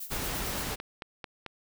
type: noise with tremolo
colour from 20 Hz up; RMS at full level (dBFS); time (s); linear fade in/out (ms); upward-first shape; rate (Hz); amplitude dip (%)
violet; -38; 0-0.63; 5; sine; 8.8; 65
type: noise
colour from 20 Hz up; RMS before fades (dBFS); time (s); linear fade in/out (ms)
pink; -34; 0.1-0.76; 20
type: click train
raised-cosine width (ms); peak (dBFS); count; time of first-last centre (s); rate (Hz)
0.3; -22; 5; 0.58-1.463; 4.53
effects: none